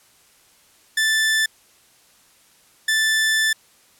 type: tone bursts at uneven times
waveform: sawtooth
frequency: 1760 Hz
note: A6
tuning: in tune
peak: -13 dBFS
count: 2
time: 0.97-1.46 / 2.88-3.53 s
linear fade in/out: 5 ms
effects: white hiss -55 dBFS RMS until 3.99 s + low-pass 12000 Hz 12 dB/octave